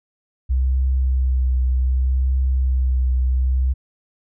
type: tone with vibrato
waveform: sine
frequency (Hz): 64.3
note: C2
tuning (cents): -30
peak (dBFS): -15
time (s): 0.49-3.74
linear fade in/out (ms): 20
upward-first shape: triangle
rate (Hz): 0.66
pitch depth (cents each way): 28
effects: none